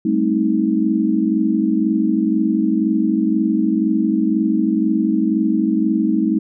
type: chord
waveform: sine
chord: A half-diminished seventh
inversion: third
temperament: just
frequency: 198 / 220 / 264 / 316.8 Hz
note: G3 / A3 / C4 / Eb4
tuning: +18 / 0 / +16 / +31 cents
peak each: -21 / -19 / -22 / -18 dBFS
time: 0.05-6.39 s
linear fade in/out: 5 ms
effects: none